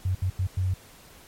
sine tone bursts at uneven times, 92.8 Hz, F#2, 6 cents sharp, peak -22 dBFS, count 4, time 0.05-0.15 / 0.22-0.3 / 0.39-0.47 / 0.57-0.74 s, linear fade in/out 5 ms, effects pink hiss -51 dBFS RMS until 1.27 s + MP3 64 kbps

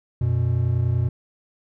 triangle tone pair together, 91.02 / 121.5 Hz, F#2 / B2, -28 / -28 cents, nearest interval perfect fourth, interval 500 cents, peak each -21 / -18 dBFS, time 0.21-1.09 s, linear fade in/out 5 ms, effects none

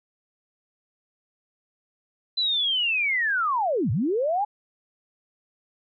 sine linear two-way sweep, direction down then up, 4051 to 92.5 to 851 Hz, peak -21 dBFS, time 2.37-4.45 s, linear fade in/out 10 ms, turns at 3.91 s, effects none

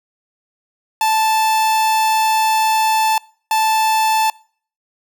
45% pulse tone bursts at uneven times, 878 Hz, A5, 4 cents flat, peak -13 dBFS, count 2, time 1.01-3.18 / 3.51-4.3 s, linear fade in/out 2 ms, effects noise-tail reverb RT60 0.5 s tail -25 dB re dry

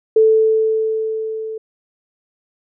sine tone with level ramp, 440 Hz, A4, in tune, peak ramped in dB -7 to -24 dBFS, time 0.16-1.58 s, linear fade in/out 5 ms, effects none

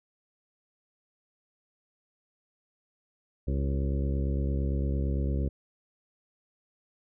harmonic tone with a mistuned harmonic, 68.8 Hz, C#2, 12 cents flat, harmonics 1 / 2 / 3 / 4 / 5 / 6 / 7 / 8, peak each -27 / -33 / -37 / -39 / -41 / -43 / -44 / -45 dBFS, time 3.47-5.49 s, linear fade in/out 10 ms, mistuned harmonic 6, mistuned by -38 cents, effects none

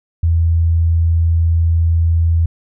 sine tone, 83 Hz, E2, 12 cents sharp, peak -10 dBFS, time 0.23-2.46 s, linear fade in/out 5 ms, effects none

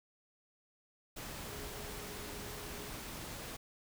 sine tone in noise, 415.3 Hz, G#4, in tune, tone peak -52 dBFS, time 1.47-2.9 s, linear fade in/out 10 ms, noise pink, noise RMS -45 dBFS, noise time 1.16-3.57 s, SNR -10 dB, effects none

